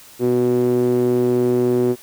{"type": "tone with band-pass filter", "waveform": "sawtooth", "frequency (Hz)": 123.3, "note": "B2", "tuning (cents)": -2, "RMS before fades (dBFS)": -17, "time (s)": [0.19, 1.96], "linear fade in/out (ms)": 50, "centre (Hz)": 340, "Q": 4.9, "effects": ["white hiss -44 dBFS RMS until 2.02 s"]}